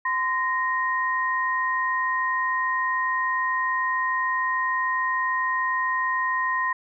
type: tone pair together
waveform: sine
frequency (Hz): 1031.5 / 1864.7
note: C6 / A#6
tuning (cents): -25 / 0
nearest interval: minor seventh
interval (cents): 1025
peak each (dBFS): -24 / -25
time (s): 0.05-6.73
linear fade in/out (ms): 5
effects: none